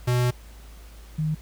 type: tone pair in turn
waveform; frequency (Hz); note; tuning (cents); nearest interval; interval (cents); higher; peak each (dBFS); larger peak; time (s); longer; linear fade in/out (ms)
square / sine; 123.4 / 155.23; B2 / D#3; -1 / -4; major third; 397; second; -20 / -22; first; 0.07-0.31 / 1.18-1.35; first; 10
effects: added 54 Hz sine -42 dBFS peak until 1.41 s + pink hiss -52 dBFS RMS until 1.41 s